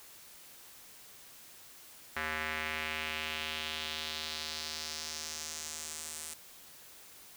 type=tone with band-pass filter sweep; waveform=square; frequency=78 Hz; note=D#2; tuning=5 cents sharp; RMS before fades=-39 dBFS; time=2.16-6.34 s; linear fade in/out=5 ms; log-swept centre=1800 to 8900 Hz; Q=2.2; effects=white hiss -54 dBFS RMS until 7.36 s